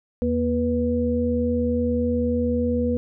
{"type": "tone cluster", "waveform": "sine", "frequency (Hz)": [81, 239.5, 490.3], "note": ["E2", "A#3", "B4"], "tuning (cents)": [-30, 47, -13], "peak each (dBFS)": [-27, -22, -24], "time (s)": [0.22, 2.97], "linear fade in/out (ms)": 0, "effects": []}